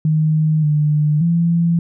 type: tone with pitch steps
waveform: sine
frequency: 155.7 / 150.1 / 168.9 Hz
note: D#3 / D3 / E3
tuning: +2 / +38 / +42 cents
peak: -12 dBFS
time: 0.05-1.79 s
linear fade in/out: 2 ms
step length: 580 ms
effects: none